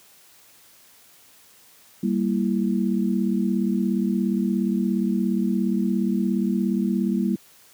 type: chord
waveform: sine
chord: E diminished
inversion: first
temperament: equal with one note detuned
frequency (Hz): 196 / 233.1 / 332.7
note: G3 / Bb3 / E4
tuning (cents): 0 / 0 / +16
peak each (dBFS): -22 / -24 / -28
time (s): 2.03-7.36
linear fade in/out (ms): 5
effects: white hiss -53 dBFS RMS until 7.73 s + high-pass 80 Hz 12 dB/octave